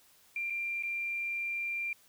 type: tone with dropouts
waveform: sine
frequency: 2377 Hz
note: D7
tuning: 20 cents sharp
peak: -32 dBFS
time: 0.36-1.93 s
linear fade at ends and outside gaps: 2 ms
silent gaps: 0.5-0.504 / 0.826-0.834 s
effects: white hiss -63 dBFS RMS until 2.08 s